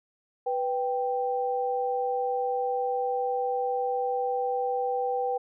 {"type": "tone pair together", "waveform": "sine", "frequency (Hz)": [493.9, 784], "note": ["B4", "G5"], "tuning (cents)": [0, 0], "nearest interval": "minor sixth", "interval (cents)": 800, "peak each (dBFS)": -28, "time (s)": [0.46, 5.38], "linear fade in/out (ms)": 10, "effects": []}